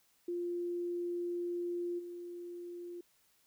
sine tone with level steps, 349.2 Hz, F4, in tune, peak -34 / -42 dBFS, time 0.28-3.01 s, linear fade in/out 5 ms, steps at 1.98 s, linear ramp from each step 20 ms, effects white hiss -71 dBFS RMS until 3.46 s

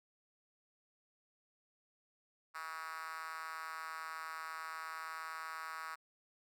5% pulse tone with high-pass filter, 160.5 Hz, E3, 46 cents flat, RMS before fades -45 dBFS, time 2.54-5.96 s, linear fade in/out 20 ms, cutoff 1200 Hz, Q 3.4, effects none

